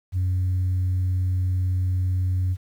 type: tone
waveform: sine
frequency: 91.8 Hz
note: F#2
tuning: 13 cents flat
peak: -18 dBFS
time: 0.12-2.57 s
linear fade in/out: 50 ms
effects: tanh soft clip ceiling -18 dBFS + 9-bit